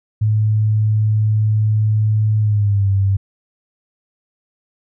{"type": "tone with pitch glide", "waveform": "sine", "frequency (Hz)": [107.5, 98.01], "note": ["A2", "G2"], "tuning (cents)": [-40, 0], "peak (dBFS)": -12, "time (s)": [0.21, 3.17], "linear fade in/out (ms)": 10, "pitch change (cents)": -160, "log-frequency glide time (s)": [2.39, 2.9], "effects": []}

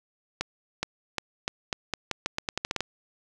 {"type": "accelerating click train", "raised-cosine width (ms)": 0.2, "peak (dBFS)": -10, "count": 15, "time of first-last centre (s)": [0.41, 2.806], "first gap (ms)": 420, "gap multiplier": 0.84, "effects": []}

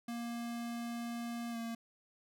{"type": "tone with pitch glide", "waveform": "square", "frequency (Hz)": [235.3, 230.2], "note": ["A#3", "A#3"], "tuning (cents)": [16, -22], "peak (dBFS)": -39, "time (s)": [0.08, 1.75], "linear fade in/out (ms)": 5, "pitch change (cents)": -38, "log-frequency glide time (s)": [1.51, 1.57], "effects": []}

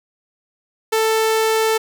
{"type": "tone", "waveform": "sawtooth", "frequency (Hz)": 442.2, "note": "A4", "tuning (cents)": 9, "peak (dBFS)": -11, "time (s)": [0.92, 1.78], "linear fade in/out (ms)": 10, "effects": []}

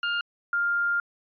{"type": "tone pair in turn", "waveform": ["30% pulse", "sine"], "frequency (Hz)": [1408, 1401.3], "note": ["F6", "F6"], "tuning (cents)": [14, 5], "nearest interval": "unison", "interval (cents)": 9, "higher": "first", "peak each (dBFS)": -22, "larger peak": "neither", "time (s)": [[0.03, 0.21], [0.53, 1]], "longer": "second", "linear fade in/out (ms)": 2, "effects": ["resampled to 11025 Hz"]}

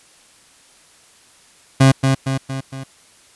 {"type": "tone with echo", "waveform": "30% pulse", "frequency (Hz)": 134, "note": "C3", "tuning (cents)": 42, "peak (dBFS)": -5, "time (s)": [1.8, 1.92], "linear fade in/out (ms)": 10, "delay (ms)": 230, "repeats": 4, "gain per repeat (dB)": -5, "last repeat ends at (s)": 2.84, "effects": ["white hiss -50 dBFS RMS until 3.35 s", "resampled to 24000 Hz"]}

